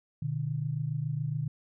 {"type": "tone pair together", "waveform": "sine", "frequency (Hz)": [123.47, 150.65], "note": ["B2", "D3"], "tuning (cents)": [0, 44], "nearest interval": "minor third", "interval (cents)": 344, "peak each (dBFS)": [-33, -31], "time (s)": [0.22, 1.48], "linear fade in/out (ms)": 5, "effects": []}